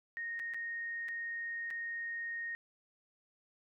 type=tone with dropouts; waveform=sine; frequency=1858 Hz; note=A#6; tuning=6 cents flat; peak=-37 dBFS; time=0.17-2.55 s; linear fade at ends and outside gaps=0 ms; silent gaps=0.393-0.398 / 0.537-0.544 / 1.084-1.088 / 1.704-1.709 s; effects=none